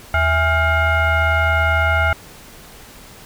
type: tone with frequency modulation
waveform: sine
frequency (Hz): 659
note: E5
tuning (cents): -1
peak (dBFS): -13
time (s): 0.14-2.13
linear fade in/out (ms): 2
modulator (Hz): 740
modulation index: 1.8
effects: pink hiss -41 dBFS RMS until 3.25 s